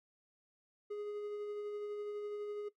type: tone with tremolo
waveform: triangle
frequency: 415.3 Hz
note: G#4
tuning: in tune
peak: -36 dBFS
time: 0.9-2.69 s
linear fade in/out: 10 ms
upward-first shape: sine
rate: 12 Hz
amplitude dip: 25%
effects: noise-tail reverb RT60 0.1 s tail -17 dB re dry